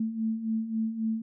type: beating tone pair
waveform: sine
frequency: 219.6 / 223.3 Hz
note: A3 / A3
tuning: -3 / +26 cents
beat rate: 3.7 Hz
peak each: -34 / -28 dBFS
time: 0-1.22 s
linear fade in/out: 5 ms
effects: none